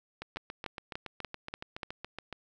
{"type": "two click trains", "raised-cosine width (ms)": 0.3, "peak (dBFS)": [-20, -23], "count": [6, 16], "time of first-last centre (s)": [[0.37, 1.832], [0.22, 2.327]], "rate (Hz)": [3.42, 7.12], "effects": []}